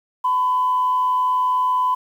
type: tone with frequency modulation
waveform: sine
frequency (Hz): 1007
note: B5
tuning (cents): +33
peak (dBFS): -15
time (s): 0.24-1.95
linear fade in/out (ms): 10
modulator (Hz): 103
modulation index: 0.27
effects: tanh soft clip ceiling -11 dBFS + 8-bit